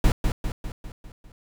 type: noise with echo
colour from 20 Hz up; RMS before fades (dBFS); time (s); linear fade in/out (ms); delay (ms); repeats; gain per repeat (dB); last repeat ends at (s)
brown; -17; 0.04-0.12; 2; 200; 6; -5; 1.32
effects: none